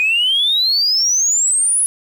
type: exponential sweep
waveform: sine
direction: up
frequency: 2458 to 10548 Hz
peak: -11 dBFS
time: 0-1.86 s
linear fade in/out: 0 ms
effects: tanh soft clip ceiling -9 dBFS + 7-bit